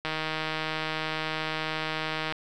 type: click train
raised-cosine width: 0.3 ms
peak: -14 dBFS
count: 358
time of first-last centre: 0.05-2.324 s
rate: 157 Hz
effects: none